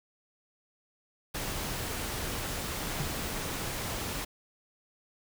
pink noise, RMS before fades -35 dBFS, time 1.34-4.25 s, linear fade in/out 10 ms
triangle tone with exponential decay, 139.5 Hz, C#3, 11 cents sharp, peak -26 dBFS, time 3-3.18 s, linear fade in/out 0 ms, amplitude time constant 37 ms
effects none

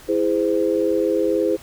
sine chord, E augmented, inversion none, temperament just, 329.6 / 412 / 515 Hz, E4 / G#4 / B#4, 0 / -14 / -28 cents, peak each -21 dBFS, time 0.08-1.57 s, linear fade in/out 20 ms, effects pink hiss -44 dBFS RMS until 1.62 s

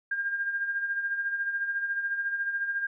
sine tone with tremolo, 1607 Hz, G6, 43 cents sharp, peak -25 dBFS, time 0.11-2.87 s, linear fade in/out 5 ms, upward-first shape sine, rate 14 Hz, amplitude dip 55%, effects none

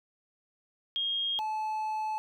sine / triangle tone pair in turn, 3245 / 865.5 Hz, G#7 / A5, -41 / -29 cents, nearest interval octave + major seventh, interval 2288 cents, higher first, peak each -28 dBFS, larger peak neither, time 0.96-1.39 / 1.39-2.18 s, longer second, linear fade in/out 0 ms, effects none

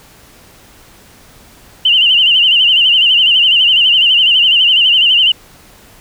sine tone with vibrato, 2932 Hz, F#7, 16 cents flat, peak -6 dBFS, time 1.85-5.32 s, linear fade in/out 5 ms, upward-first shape sine, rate 12 Hz, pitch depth 100 cents each way, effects pink hiss -42 dBFS RMS until 6 s

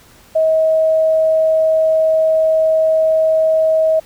sine tone, 637 Hz, D#5, 41 cents sharp, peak -10 dBFS, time 0.35-4 s, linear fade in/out 10 ms, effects pink hiss -46 dBFS RMS until 4.05 s

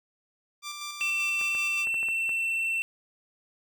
10% pulse tone with tremolo, 1180 Hz, D6, 8 cents sharp, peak -26 dBFS, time 0.62-1.86 s, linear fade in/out 50 ms, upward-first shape square, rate 5.2 Hz, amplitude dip 35%
triangle tone, 2691 Hz, E7, 35 cents sharp, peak -24 dBFS, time 1.01-2.82 s, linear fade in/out 0 ms
clicks, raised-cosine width 0.5 ms, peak -28 dBFS, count 7, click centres 1.413 / 1.55 / 1.872 / 1.943 / 2.03 / 2.086 / 2.293 s
effects none

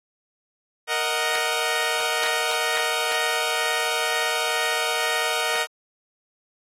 10% pulse chord, D# minor, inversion second, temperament equal, 466.2 / 622.3 / 740 Hz, A#4 / D#5 / F#5, 0 / 0 / 0 cents, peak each -18 dBFS, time 0.87-5.67 s, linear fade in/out 50 ms, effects low-pass 12000 Hz 12 dB/octave + AAC 48 kbps

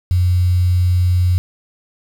sine tone with quantisation, 90 Hz, F#2, 47 cents flat, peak -11 dBFS, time 0.11-1.38 s, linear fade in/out 0 ms, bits 6, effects none

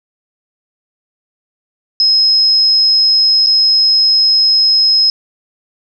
sine tone with dropouts, 5130 Hz, E8, 48 cents flat, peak -7 dBFS, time 2-5.1 s, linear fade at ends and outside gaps 1 ms, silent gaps 3.463-3.469 s, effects none

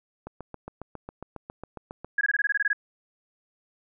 click train, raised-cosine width 1 ms, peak -23 dBFS, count 14, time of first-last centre 0.27-2.046 s, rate 7.32 Hz
sine tone bursts, 1661.2 Hz, G#6, in tune, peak -20 dBFS, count 11, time 2.18-2.731 s, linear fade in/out 5 ms, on 31 ms, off 21 ms
effects none

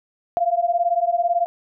sine beating tone pair, 683 / 701 Hz, F5 / F5, -39 / +6 cents, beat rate 18 Hz, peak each -20 dBFS, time 0.37-1.46 s, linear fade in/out 0 ms, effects none

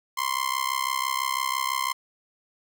sawtooth tone with amplitude modulation, 1046 Hz, C6, 1 cent flat, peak -17 dBFS, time 0.17-1.93 s, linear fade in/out 10 ms, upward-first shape sine, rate 66 Hz, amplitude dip 95%, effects none

